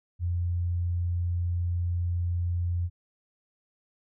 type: tone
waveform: sine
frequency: 87.31 Hz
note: F2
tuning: in tune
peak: -25 dBFS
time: 0.19-2.9 s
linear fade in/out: 50 ms
effects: none